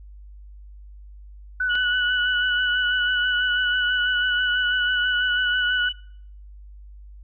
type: tone with vibrato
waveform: sine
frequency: 1480 Hz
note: F#6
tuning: in tune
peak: -20 dBFS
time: 1.6-5.89 s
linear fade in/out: 5 ms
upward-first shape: sine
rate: 6.1 Hz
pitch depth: 35 cents each way
type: tone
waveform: sine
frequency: 2960 Hz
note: F#7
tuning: in tune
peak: -25 dBFS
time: 1.69-5.93 s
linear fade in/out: 20 ms
type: click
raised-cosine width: 0.3 ms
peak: -20 dBFS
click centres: 1.754 s
effects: noise-tail reverb RT60 0.7 s tail -26 dB re dry + added 50 Hz sine -40 dBFS peak until 7.23 s